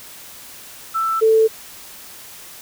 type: tone pair in turn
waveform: sine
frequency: 1327 / 442.8 Hz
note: E6 / A4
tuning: +11 / +11 cents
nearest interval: octave + perfect fifth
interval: 1900 cents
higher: first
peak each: -17 / -10 dBFS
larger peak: second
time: 0.94-1.21 / 1.21-1.48 s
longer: neither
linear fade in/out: 20 ms
effects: white hiss -39 dBFS RMS until 2.61 s